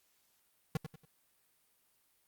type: tone with echo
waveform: square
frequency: 155.56 Hz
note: D#3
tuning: in tune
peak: -31 dBFS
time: 0.75-0.77 s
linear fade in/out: 2 ms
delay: 94 ms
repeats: 3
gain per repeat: -9 dB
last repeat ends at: 1.052 s
effects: white hiss -73 dBFS RMS until 2.27 s + Opus 48 kbps